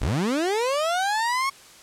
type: linear sweep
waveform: 30% pulse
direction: up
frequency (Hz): 36.6 to 1108.7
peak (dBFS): -19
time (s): 0.01-1.5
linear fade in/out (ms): 10
effects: white hiss -48 dBFS RMS until 1.82 s + low-pass 9000 Hz 12 dB/octave